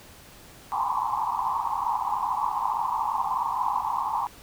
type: band-pass noise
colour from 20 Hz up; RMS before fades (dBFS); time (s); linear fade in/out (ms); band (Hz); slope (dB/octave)
white; -27; 0.72-4.27; 0; 810 to 1100; 96
effects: pink hiss -49 dBFS RMS until 4.42 s